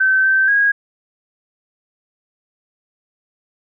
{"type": "tone with pitch steps", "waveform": "sine", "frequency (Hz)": [1539, 1552, 1642], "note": ["G6", "G6", "G#6"], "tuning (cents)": [-32, -18, -20], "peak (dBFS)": -11, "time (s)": [0, 0.72], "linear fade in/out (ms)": 10, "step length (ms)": 240, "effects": []}